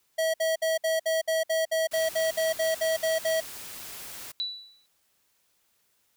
square tone bursts, 645 Hz, E5, 38 cents flat, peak -24 dBFS, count 15, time 0.18-3.406 s, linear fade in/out 10 ms, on 160 ms, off 59 ms
white noise, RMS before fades -41 dBFS, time 1.91-4.32 s, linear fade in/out 10 ms
sine tone with exponential decay, 3951 Hz, B7, in tune, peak -25 dBFS, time 4.4-4.86 s, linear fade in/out 0 ms, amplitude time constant 99 ms
effects white hiss -70 dBFS RMS until 6.16 s

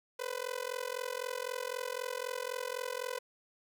sawtooth tone with amplitude modulation, 501 Hz, B4, 25 cents sharp, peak -28 dBFS, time 0.19-3.19 s, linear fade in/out 10 ms, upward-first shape sine, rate 43.9 Hz, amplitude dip 100%, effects none

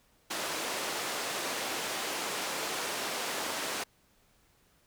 pink band-pass noise, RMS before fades -35 dBFS, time 0.3-3.84 s, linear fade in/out 10 ms, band 400 to 10000 Hz, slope 12 dB/octave, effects pink hiss -67 dBFS RMS until 4.86 s

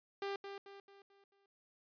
sawtooth tone with echo, 397 Hz, G4, 22 cents sharp, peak -34 dBFS, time 0.22-0.36 s, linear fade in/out 2 ms, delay 220 ms, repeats 5, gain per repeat -7 dB, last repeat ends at 1.46 s, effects resampled to 11025 Hz

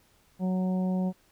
harmonic tone, 185 Hz, F#3, in tune, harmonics 1 / 2 / 3 / 4 / 5, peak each -25 / -40 / -38 / -42 / -47 dBFS, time 0.39-1.13 s, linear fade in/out 50 ms, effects pink hiss -64 dBFS RMS until 1.31 s

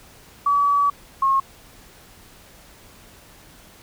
sine tone pair in turn, 1142 / 1082.3 Hz, D6 / C#6, -49 / -42 cents, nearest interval minor second, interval 93 cents, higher first, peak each -15 dBFS, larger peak neither, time 0.46-0.9 / 1.22-1.4 s, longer first, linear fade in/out 5 ms, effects pink hiss -48 dBFS RMS until 3.82 s

